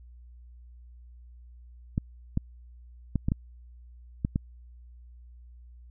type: clicks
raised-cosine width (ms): 5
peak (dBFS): -13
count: 7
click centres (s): 1.979 / 2.374 / 3.157 / 3.285 / 3.319 / 4.249 / 4.359
effects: added 60 Hz sine -47 dBFS peak until 5.9 s